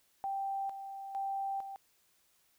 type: tone with tremolo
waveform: sine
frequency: 784 Hz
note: G5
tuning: in tune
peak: -33 dBFS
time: 0.24-1.76 s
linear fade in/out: 0 ms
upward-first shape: square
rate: 1.1 Hz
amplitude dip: 60%
effects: white hiss -71 dBFS RMS until 2.58 s